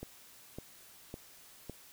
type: click train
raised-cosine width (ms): 2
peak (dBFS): -28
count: 4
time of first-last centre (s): 0.03-1.697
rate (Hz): 1.8
effects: white hiss -57 dBFS RMS until 1.92 s